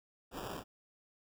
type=noise with sample-and-hold; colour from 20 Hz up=white; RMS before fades=-43 dBFS; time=0.31-0.64 s; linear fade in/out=50 ms; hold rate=2100 Hz; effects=none